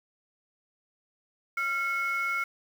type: tone pair together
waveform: sine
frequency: 1378.4 / 2188 Hz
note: F6 / C#7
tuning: -23 / -23 cents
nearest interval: minor sixth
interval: 800 cents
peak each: -28 dBFS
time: 1.57-2.44 s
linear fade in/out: 5 ms
effects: tanh soft clip ceiling -22 dBFS + 8-bit